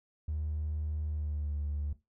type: tone with pitch glide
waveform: triangle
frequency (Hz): 76.4 to 73.2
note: D#2 to D2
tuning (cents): -31 to -5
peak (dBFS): -29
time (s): 0.28-1.93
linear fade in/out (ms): 5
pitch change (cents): -74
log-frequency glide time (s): 1.09-1.55
effects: noise-tail reverb RT60 0.2 s tail -17 dB re dry + tanh soft clip ceiling -27 dBFS